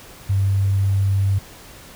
sine tone with sample-and-hold, 98 Hz, G2, in tune, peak -15 dBFS, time 0.29-1.39 s, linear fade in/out 10 ms, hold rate 11025 Hz, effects pink hiss -42 dBFS RMS until 1.95 s

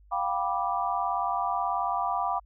sine chord, G dominant seventh, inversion third, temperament just, 705.6 / 784 / 980 / 1176 Hz, F5 / G5 / B5 / D6, +18 / 0 / -14 / +2 cents, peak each -31 dBFS, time 0.11-2.4 s, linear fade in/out 20 ms, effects added 50 Hz sine -53 dBFS peak until 2.45 s

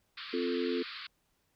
white band-pass noise, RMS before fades -44 dBFS, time 0.17-1.07 s, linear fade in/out 5 ms, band 1100 to 4700 Hz, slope 96 dB/octave
sine chord, F major, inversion second, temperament equal, 261.6 / 349.2 / 440 Hz, C4 / F4 / A4, 0 / 0 / 0 cents, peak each -34 dBFS, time 0.33-0.83 s, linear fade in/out 10 ms
effects pink hiss -75 dBFS RMS until 1.55 s

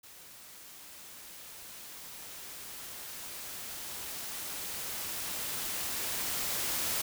white noise with level ramp, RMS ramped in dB -52 to -32 dBFS, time 0.03-7.02 s, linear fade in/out 10 ms, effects none

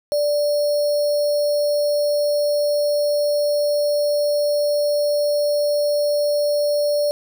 sine tone with sample-and-hold, 586 Hz, D5, 4 cents flat, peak -16 dBFS, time 0.12-7.11 s, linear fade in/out 0 ms, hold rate 4900 Hz, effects none

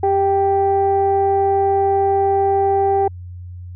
sine tone pair together, 395.2 / 784 Hz, G4 / G5, +14 / 0 cents, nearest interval octave, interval 1186 cents, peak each -15 dBFS, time 0.03-3.08 s, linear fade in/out 5 ms, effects tanh soft clip ceiling -7 dBFS + added 89 Hz sine -30 dBFS peak until 3.75 s

